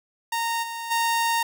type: tone with level steps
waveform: sawtooth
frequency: 924 Hz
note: A#5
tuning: 16 cents flat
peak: -20 / -27 / -17 dBFS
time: 0.32-1.43 s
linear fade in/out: 5 ms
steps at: 0.62 / 0.9 s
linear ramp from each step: 20 ms
effects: none